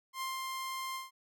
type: tone with ADSR envelope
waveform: sawtooth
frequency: 1053 Hz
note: C6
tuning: 11 cents sharp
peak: -31 dBFS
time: 0.13-1.11 s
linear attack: 83 ms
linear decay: 160 ms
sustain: -2 dB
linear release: 160 ms
effects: none